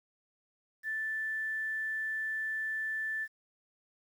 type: tone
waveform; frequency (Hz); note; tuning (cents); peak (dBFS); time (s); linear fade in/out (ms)
sine; 1760; A6; 0; -32; 0.83-3.28; 50
effects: 10-bit